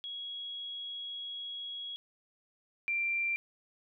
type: tone pair in turn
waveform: sine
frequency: 3322 / 2363 Hz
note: G#7 / D7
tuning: 0 / +10 cents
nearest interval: tritone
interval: 590 cents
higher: first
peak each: -38 / -29 dBFS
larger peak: second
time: 0.04-1.96 / 2.88-3.36 s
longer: first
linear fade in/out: 0 ms
effects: none